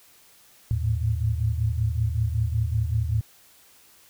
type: tone cluster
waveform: sine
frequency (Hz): 78.7 / 108.5 / 113.8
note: D#2 / A2 / A#2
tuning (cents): +20 / -24 / -41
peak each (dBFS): -26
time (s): 0.71-3.21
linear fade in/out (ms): 0
effects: white hiss -55 dBFS RMS until 4.09 s